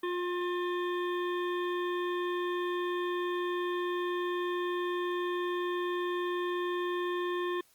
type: harmonic tone with a mistuned harmonic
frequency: 354.3 Hz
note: F4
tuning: 25 cents sharp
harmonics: 1 / 3 / 5 / 7 / 9 / 10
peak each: -31 / -37 / -41 / -50 / -49 / -49 dBFS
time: 0.03-7.61 s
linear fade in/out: 5 ms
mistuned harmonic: 5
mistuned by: +16 cents
effects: white hiss -65 dBFS RMS until 7.74 s + Opus 24 kbps